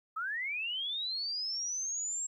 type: linear sweep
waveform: sine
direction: up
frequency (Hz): 1244.5 to 7600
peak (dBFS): -33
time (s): 0.16-2.27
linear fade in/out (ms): 10
effects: 12-bit